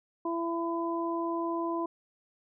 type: harmonic tone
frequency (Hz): 335.6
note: E4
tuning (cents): +31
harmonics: 1 / 2 / 3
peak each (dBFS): -31 / -37 / -34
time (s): 0.25-1.86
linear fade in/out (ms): 5
effects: none